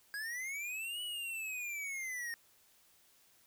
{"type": "linear two-way sweep", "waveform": "square", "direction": "up then down", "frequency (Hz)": [1627, 2960, 1832], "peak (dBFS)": -39, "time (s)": [0.14, 2.34], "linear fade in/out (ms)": 0, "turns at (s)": 1.02, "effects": ["white hiss -67 dBFS RMS until 3.46 s"]}